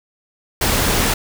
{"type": "noise", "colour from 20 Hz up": "pink", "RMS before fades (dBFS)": -17, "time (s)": [0.61, 1.14], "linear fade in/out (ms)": 5, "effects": []}